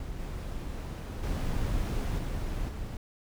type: noise with level steps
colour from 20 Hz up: brown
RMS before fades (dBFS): -38 / -36 / -30 / -33 / -37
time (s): 0-2.97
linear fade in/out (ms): 2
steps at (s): 0.19 / 1.23 / 2.18 / 2.68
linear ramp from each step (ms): 10
effects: none